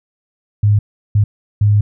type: tone bursts at uneven times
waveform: sine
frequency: 103.83 Hz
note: G#2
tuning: in tune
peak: -8 dBFS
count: 3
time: 0.63-0.79 / 1.15-1.24 / 1.61-1.81 s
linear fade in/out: 5 ms
effects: none